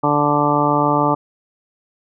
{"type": "harmonic tone", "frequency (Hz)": 146.6, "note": "D3", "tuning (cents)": -3, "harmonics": [1, 2, 3, 4, 5, 6, 7, 8], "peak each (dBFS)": [-23, -20, -24, -22, -24, -19, -25, -20], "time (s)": [0.03, 1.15], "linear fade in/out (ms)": 10, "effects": []}